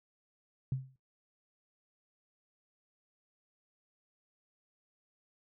sine tone with exponential decay, 131.8 Hz, C3, 13 cents sharp, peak -27 dBFS, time 0.72-0.96 s, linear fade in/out 2 ms, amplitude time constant 52 ms, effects noise-tail reverb RT60 0.2 s tail -21 dB re dry

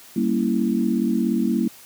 sine chord, G diminished seventh, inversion none, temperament equal, 196 / 233.1 / 277.2 / 329.6 Hz, G3 / Bb3 / Db4 / Fb4, 0 / 0 / 0 / 0 cents, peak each -24 / -21 / -27 / -25 dBFS, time 0.16-1.68 s, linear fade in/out 5 ms, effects white hiss -46 dBFS RMS until 1.85 s + high-pass 80 Hz 12 dB/octave

